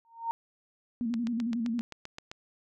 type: tone with exponential growth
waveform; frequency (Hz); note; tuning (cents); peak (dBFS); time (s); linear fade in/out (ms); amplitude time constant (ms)
sine; 920; A#5; -23; -25; 0.05-0.31; 0; 55
type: tone with vibrato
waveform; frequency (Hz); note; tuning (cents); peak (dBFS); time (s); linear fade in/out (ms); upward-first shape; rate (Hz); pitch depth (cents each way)
sine; 233.1; A#3; 0; -28; 1.01-1.81; 0; square; 11; 62
type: click train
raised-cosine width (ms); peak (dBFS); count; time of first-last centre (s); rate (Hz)
0.2; -23; 10; 1.14-2.315; 7.66
effects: none